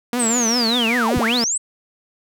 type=tone with vibrato; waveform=sawtooth; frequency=235.2 Hz; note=A#3; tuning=16 cents sharp; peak=-15 dBFS; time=0.13-1.44 s; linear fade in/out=2 ms; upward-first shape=triangle; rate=5.1 Hz; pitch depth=120 cents each way
type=linear two-way sweep; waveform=sine; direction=down then up; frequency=8372 to 32.7 to 8372 Hz; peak=-18 dBFS; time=0.19-1.58 s; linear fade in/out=10 ms; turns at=1.18 s
effects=none